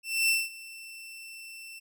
sawtooth tone with ADSR envelope, 2682 Hz, E7, 29 cents sharp, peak -18 dBFS, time 0.03-1.8 s, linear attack 260 ms, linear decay 200 ms, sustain -21 dB, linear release 20 ms, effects none

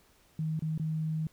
sine tone with dropouts, 157.5 Hz, D#3, 21 cents sharp, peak -29 dBFS, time 0.39-1.27 s, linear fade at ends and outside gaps 2 ms, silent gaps 0.593-0.622 / 0.778-0.797 s, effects pink hiss -64 dBFS RMS until 1.32 s

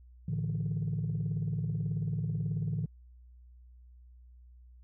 sine chord, A suspended fourth, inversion none, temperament just, 110 / 146.67 / 165 Hz, A2 / D3 / E3, 0 / -2 / +2 cents, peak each -33 dBFS, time 0.28-2.86 s, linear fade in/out 5 ms, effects tanh soft clip ceiling -25 dBFS + added 61 Hz sine -52 dBFS peak until 4.83 s

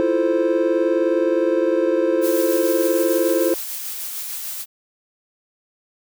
triangle chord, F major seventh, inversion third, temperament equal, 329.6 / 349.2 / 440 / 523.3 Hz, E4 / F4 / A4 / C5, 0 / 0 / 0 / 0 cents, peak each -19 / -20 / -22 / -18 dBFS, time 0-3.54 s, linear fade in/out 0 ms
blue noise with tremolo, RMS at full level -28 dBFS, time 2.21-4.66 s, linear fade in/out 50 ms, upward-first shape sine, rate 6.7 Hz, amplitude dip 25%
effects none

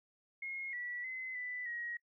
sine tone with pitch steps, 2154 / 1950 / 2043 / 1988 / 1896 Hz, C7 / B6 / C7 / B6 / A#6, +50 / -23 / -42 / +11 / +29 cents, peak -39 dBFS, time 0.42-1.97 s, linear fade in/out 5 ms, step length 310 ms, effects noise-tail reverb RT60 0.1 s tail -22 dB re dry

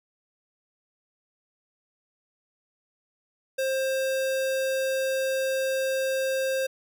square tone, 530 Hz, C5, 22 cents sharp, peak -25 dBFS, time 3.58-6.67 s, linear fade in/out 10 ms, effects none

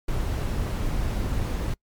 brown noise, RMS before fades -26 dBFS, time 0.08-1.74 s, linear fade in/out 5 ms, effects noise-tail reverb RT60 0.1 s tail -25 dB re dry + MP3 96 kbps

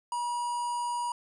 harmonic tone with a mistuned harmonic, 961 Hz, B5, 48 cents flat, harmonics 1 / 3 / 5 / 7 / 9 / 10, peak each -29 / -48 / -48 / -50 / -48 / -49 dBFS, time 0.12-1.12 s, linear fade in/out 2 ms, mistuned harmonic 7, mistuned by +28 cents, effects 11-bit

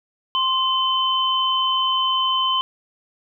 sine tone pair together, 1046.5 / 3057 Hz, C6 / G7, 0 / -44 cents, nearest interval octave + perfect fifth, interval 1856 cents, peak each -20 dBFS, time 0.35-2.61 s, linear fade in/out 0 ms, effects none

